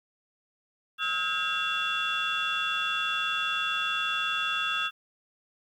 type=tone cluster; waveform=sine; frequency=1283 / 1422 / 1610 / 2740 / 3432 Hz; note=E6 / F6 / G6 / F7 / A7; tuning=-47 / +31 / +46 / -34 / -44 cents; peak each=-31 / -36 / -33 / -30 / -31 dBFS; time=0.98-4.91 s; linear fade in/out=50 ms; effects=tanh soft clip ceiling -20 dBFS + 10-bit